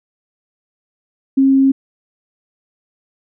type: tone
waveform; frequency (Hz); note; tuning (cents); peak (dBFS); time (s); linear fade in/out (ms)
sine; 269.5; C#4; -49; -8; 1.37-1.72; 10
effects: none